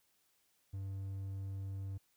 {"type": "tone", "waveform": "triangle", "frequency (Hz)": 97.1, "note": "G2", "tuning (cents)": -16, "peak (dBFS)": -37, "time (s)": [0.73, 1.98], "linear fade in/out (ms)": 10, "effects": ["white hiss -75 dBFS RMS until 2.16 s"]}